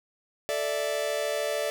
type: chord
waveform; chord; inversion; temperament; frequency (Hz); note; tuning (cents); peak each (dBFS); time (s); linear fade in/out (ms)
45% pulse; A suspended fourth; none; just; 440 / 586.7 / 660; A4 / D5 / E5; 0 / -2 / +2; -34 / -29 / -33; 0.49-1.7; 0
effects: none